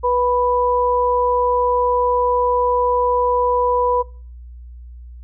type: tone pair together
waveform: sine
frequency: 491.7 / 988 Hz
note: B4 / B5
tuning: -8 / 0 cents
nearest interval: octave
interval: 1208 cents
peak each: -17 dBFS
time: 0.03-4.03 s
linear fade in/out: 20 ms
effects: noise-tail reverb RT60 0.4 s tail -23 dB re dry + added 60 Hz sine -34 dBFS peak until 5.23 s